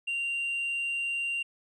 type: tone with tanh clipping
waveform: sine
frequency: 2771 Hz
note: F7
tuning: 14 cents flat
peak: -29 dBFS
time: 0.07-1.43 s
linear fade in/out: 10 ms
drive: 1 dB
effects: none